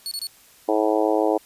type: tone bursts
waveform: sawtooth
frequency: 4397 Hz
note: C#8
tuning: 15 cents flat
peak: -24 dBFS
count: 3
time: 0.06-0.269 s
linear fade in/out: 0 ms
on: 53 ms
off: 25 ms
type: harmonic tone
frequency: 107.7 Hz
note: A2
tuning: 37 cents flat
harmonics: 3 / 4 / 5 / 6 / 7 / 8 / 9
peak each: -23 / -23 / -24 / -26 / -26 / -30 / -34 dBFS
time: 0.68-1.38 s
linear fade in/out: 10 ms
effects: white hiss -52 dBFS RMS until 1.45 s + resampled to 32000 Hz